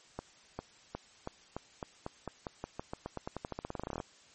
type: accelerating click train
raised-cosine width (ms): 1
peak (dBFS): -23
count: 30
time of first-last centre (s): 0.19-4.002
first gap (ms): 400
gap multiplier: 0.9
effects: white hiss -60 dBFS RMS until 4.34 s + MP3 32 kbps